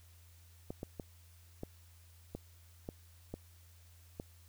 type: clicks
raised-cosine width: 2 ms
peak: -27 dBFS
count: 8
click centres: 0.705 / 0.831 / 0.998 / 1.634 / 2.35 / 2.889 / 3.34 / 4.199 s
effects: added 85 Hz sine -58 dBFS peak until 4.48 s + white hiss -66 dBFS RMS until 4.48 s